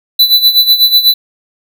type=tone with tremolo; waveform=square; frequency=3985 Hz; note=B7; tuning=15 cents sharp; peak=-3 dBFS; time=0.19-1.14 s; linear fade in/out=5 ms; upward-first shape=sine; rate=8.1 Hz; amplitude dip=75%; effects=none